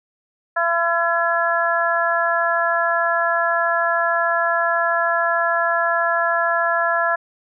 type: harmonic tone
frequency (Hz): 338.3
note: E4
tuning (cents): +45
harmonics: 2 / 3 / 4 / 5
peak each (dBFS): -21 / -24 / -22 / -21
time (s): 0.56-7.16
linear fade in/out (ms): 10
effects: none